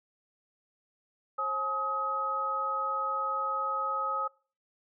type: tone cluster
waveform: sine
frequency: 537 / 850 / 1267 Hz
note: C5 / G#5 / D#6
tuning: +45 / +40 / +31 cents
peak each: -38 / -38 / -29 dBFS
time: 1.38-4.28 s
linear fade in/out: 10 ms
effects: noise-tail reverb RT60 0.4 s tail -23 dB re dry